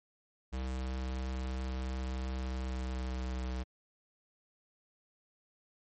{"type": "tone with pitch glide", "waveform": "square", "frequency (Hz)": [64.5, 63.43], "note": ["C2", "B1"], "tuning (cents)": [-24, 47], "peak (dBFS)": -35, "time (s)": [0.52, 3.64], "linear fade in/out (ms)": 20, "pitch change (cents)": -29, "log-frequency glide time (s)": [2.23, 3.45], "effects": ["MP3 32 kbps"]}